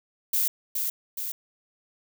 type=noise with echo; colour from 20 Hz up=violet; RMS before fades=-24 dBFS; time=0.33-0.48 s; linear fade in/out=5 ms; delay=420 ms; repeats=2; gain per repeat=-4 dB; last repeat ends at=1.32 s; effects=none